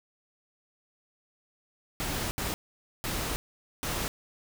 pink noise bursts at uneven times, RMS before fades -32 dBFS, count 4, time 2-2.31 / 2.38-2.54 / 3.04-3.36 / 3.83-4.08 s, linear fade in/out 0 ms, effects none

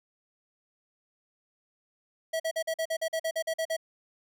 square tone bursts, 648 Hz, E5, 30 cents flat, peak -28 dBFS, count 13, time 2.33-3.767 s, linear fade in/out 10 ms, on 69 ms, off 45 ms, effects none

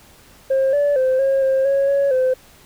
sine tone with pitch steps, 534 / 577 / 519 / 541 / 532 / 551 / 558 / 515 Hz, C5 / D5 / C5 / C#5 / C5 / C#5 / C#5 / C5, +35 / -31 / -14 / -42 / +29 / -11 / +11 / -28 cents, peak -12 dBFS, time 0.5-2.34 s, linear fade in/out 10 ms, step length 230 ms, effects tanh soft clip ceiling -12 dBFS + pink hiss -48 dBFS RMS until 2.65 s

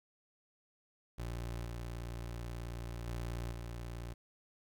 25% pulse tone with level steps, 58.5 Hz, A#1, 7 cents sharp, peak -35 / -37 / -34 / -38 dBFS, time 1.18-4.14 s, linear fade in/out 10 ms, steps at 1.65 / 3.07 / 3.52 s, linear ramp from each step 2 ms, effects 12-bit

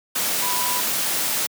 sine tone in noise, 987.8 Hz, B5, in tune, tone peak -26 dBFS, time 0.42-0.81 s, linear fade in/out 10 ms, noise white, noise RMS -23 dBFS, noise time 0.15-1.47 s, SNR -6 dB, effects high-pass 150 Hz 12 dB/octave

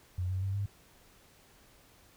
sine tone with pitch steps, 90.6 / 93.8 / 97.1 / 100.53 Hz, F#2 / F#2 / G2 / G2, -36 / +24 / -16 / +44 cents, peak -30 dBFS, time 0.18-0.66 s, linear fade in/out 5 ms, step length 120 ms, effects pink hiss -61 dBFS RMS until 2.16 s

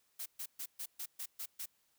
blue noise bursts, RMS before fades -42 dBFS, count 8, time 0.19-1.66 s, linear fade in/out 10 ms, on 70 ms, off 130 ms, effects white hiss -75 dBFS RMS until 1.98 s

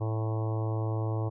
harmonic tone, 110 Hz, A2, in tune, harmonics 1 / 3 / 4 / 5 / 6 / 7 / 8 / 9 / 10, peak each -28 / -38 / -40 / -42 / -44 / -45 / -46 / -47 / -48 dBFS, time 0-1.3 s, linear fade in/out 20 ms, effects none

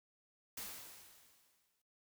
white noise with exponential decay, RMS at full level -44 dBFS, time 0.57-1.82 s, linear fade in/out 5 ms, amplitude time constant 270 ms, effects noise-tail reverb RT60 0.3 s tail -19 dB re dry

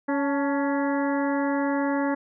harmonic tone with a mistuned harmonic, 279.6 Hz, C#4, 15 cents sharp, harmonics 1 / 2 / 3 / 4 / 5 / 6 / 7, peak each -24 / -29 / -31 / -36 / -38 / -35 / -39 dBFS, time 0.08-2.15 s, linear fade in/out 10 ms, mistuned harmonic 3, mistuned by +67 cents, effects none

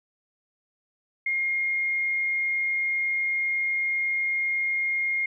sine tone, 2134 Hz, C7, 34 cents sharp, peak -23 dBFS, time 1.26-5.26 s, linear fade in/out 5 ms, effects none

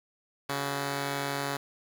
5% pulse tone pair together, 140.33 / 374.4 Hz, C#3 / F#4, +22 / +20 cents, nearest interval octave + perfect fourth, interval 1698 cents, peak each -19 / -28 dBFS, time 0.49-1.57 s, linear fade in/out 5 ms, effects none

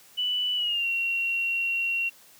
sine tone with pitch glide, 2973 to 2742 Hz, F#7 to F7, +8 to -32 cents, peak -24 dBFS, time 0.17-2.1 s, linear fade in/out 20 ms, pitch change -140 cents, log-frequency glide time 0.55-0.87 s, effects white hiss -54 dBFS RMS until 2.39 s + high-pass 100 Hz 12 dB/octave

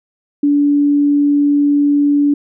sine tone, 288.4 Hz, D4, 31 cents flat, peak -9 dBFS, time 0.43-2.34 s, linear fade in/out 5 ms, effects none

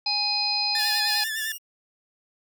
harmonic tone, 830 Hz, G#5, 1 cent flat, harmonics 1 / 3 / 5 / 6, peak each -31 / -32 / -26 / -26 dBFS, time 0.06-1.24 s, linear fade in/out 5 ms
sawtooth tone with vibrato, 1752 Hz, A6, 8 cents flat, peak -24 dBFS, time 0.75-1.52 s, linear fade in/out 2 ms, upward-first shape sine, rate 9.9 Hz, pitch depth 46 cents each way
5% pulse tone bursts, 2845 Hz, F7, 31 cents sharp, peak -25 dBFS, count 3, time 0.78-1.584 s, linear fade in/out 20 ms, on 230 ms, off 57 ms
effects none

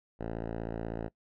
5% pulse tone with low-pass filter, 56.2 Hz, A1, 37 cents sharp, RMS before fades -37 dBFS, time 0.19-1.09 s, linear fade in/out 20 ms, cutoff 1100 Hz, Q 0.61, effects noise-tail reverb RT60 0.1 s tail -21 dB re dry

